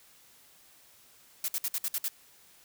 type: noise bursts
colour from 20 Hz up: blue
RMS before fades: -31 dBFS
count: 7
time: 1.44-2.082 s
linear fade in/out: 2 ms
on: 42 ms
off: 58 ms
effects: white hiss -59 dBFS RMS until 2.64 s